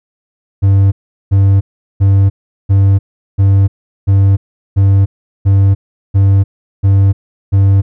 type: tone bursts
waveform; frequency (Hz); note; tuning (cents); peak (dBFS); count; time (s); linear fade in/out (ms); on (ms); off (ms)
triangle; 98; G2; 0; -3; 11; 0.62-7.82; 20; 300; 390
effects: none